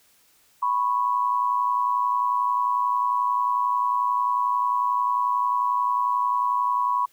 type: tone pair together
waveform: sine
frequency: 987.8 / 1099 Hz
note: B5 / C#6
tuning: 0 / -15 cents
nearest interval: major second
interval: 185 cents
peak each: -22 / -24 dBFS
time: 0.62-7.06 s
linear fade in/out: 10 ms
effects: white hiss -60 dBFS RMS until 7.12 s